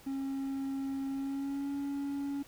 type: tone with pitch glide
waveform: triangle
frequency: 271.5 to 280.7 Hz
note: C#4 to C#4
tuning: -36 to +22 cents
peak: -31 dBFS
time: 0.06-2.43 s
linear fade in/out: 10 ms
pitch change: +58 cents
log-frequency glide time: 1.12-1.71 s
effects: pink hiss -57 dBFS RMS until 2.47 s

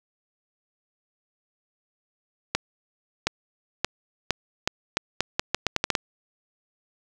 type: accelerating click train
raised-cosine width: 0.2 ms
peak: -4 dBFS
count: 14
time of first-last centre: 2.55-5.952 s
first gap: 720 ms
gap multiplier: 0.8
effects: none

